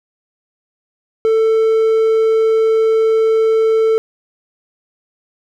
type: tone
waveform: triangle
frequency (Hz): 444.2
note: A4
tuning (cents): +16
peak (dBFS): -8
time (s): 1.25-3.98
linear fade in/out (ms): 0
effects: none